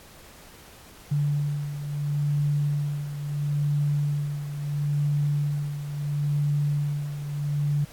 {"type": "beating tone pair", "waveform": "sine", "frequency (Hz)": [145.4, 146.14], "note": ["D3", "D3"], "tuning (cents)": [-17, -8], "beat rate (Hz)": 0.74, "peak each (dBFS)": [-24, -30], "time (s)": [1.11, 7.85], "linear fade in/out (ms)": 10, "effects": ["pink hiss -49 dBFS RMS until 7.92 s", "AAC 64 kbps"]}